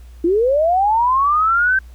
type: linear sweep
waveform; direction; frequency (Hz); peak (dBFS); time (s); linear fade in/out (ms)
sine; up; 322.3 to 1568; -12; 0.24-1.79; 5
effects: added 60 Hz sine -36 dBFS peak until 1.94 s + pink hiss -54 dBFS RMS until 1.94 s